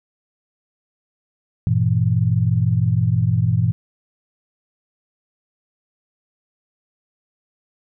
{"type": "chord", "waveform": "sine", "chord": "E diminished", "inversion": "first", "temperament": "just", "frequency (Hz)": [98.89, 118.67, 164.81], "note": ["G2", "Bb2", "E3"], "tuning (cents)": [16, 31, 0], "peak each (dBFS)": [-20, -17, -21], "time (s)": [1.67, 3.72], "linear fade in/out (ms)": 0, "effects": []}